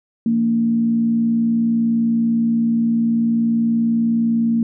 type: tone with frequency modulation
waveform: sine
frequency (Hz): 229.6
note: A#3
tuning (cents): -26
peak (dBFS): -14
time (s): 0.26-4.63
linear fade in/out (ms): 2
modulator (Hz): 60.4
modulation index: 0.32
effects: none